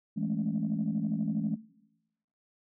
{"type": "chord", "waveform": "sine", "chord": "A major seventh", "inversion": "second", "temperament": "equal", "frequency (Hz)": [164.81, 207.7, 220, 277.2], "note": ["E3", "G#3", "A3", "C#4"], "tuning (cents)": [0, 0, 0, 0], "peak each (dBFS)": [-34, -31, -33, -37], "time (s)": [0.16, 1.56], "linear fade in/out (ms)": 20, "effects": ["noise-tail reverb RT60 0.9 s tail -19 dB re dry", "tanh soft clip ceiling -21 dBFS"]}